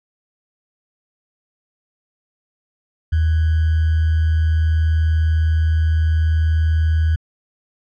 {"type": "tone with sample-and-hold", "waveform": "sine", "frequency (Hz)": 79.7, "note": "D#2", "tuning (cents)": 42, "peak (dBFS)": -13, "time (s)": [3.12, 7.16], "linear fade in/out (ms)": 10, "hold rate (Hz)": 1575, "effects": ["low-pass 3000 Hz 12 dB/octave"]}